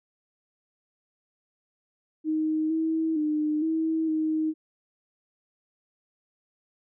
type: tone with pitch steps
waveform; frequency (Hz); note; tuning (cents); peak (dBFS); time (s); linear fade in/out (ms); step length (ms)
sine; 312.4 / 321.3 / 303.7 / 321 / 313.6; D#4 / E4 / D#4 / E4 / D#4; +7 / -44 / -42 / -46 / +14; -23; 2.24-4.54; 50; 460
effects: none